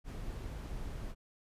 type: noise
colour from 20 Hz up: brown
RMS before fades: -41 dBFS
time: 0.04-1.15 s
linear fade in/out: 50 ms
effects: resampled to 32000 Hz